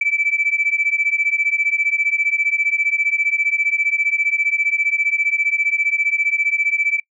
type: beating tone pair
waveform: sine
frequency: 2309 / 2324 Hz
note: D7 / D7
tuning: -30 / -19 cents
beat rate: 15 Hz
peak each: -18 dBFS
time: 0.01-7 s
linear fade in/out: 5 ms
effects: noise-tail reverb RT60 0.1 s tail -25 dB re dry + tanh soft clip ceiling -8 dBFS